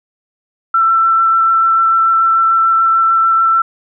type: tone with vibrato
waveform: sine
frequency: 1339 Hz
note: E6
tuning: 27 cents sharp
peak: -8 dBFS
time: 0.74-3.62 s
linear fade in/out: 5 ms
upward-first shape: sine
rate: 6.8 Hz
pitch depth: 10 cents each way
effects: none